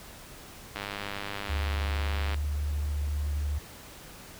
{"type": "click train", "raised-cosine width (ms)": 0.3, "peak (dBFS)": -18, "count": 161, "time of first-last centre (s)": [0.76, 2.344], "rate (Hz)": 101}
{"type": "tone with vibrato", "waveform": "sine", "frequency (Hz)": 73.42, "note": "D2", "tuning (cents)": 0, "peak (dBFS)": -27, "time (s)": [1.49, 3.59], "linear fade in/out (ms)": 10, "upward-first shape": "triangle", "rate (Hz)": 13, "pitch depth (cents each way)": 13}
{"effects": ["pink hiss -47 dBFS RMS until 4.39 s"]}